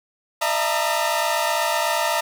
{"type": "tone cluster", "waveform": "sawtooth", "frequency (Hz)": [605, 668, 904, 952, 1245], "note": ["D#5", "E5", "A5", "A#5", "D#6"], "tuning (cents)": [-49, 23, 47, 36, 1], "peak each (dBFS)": [-23, -21, -21, -23, -28], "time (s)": [0.41, 2.21], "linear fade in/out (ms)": 10, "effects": ["8-bit"]}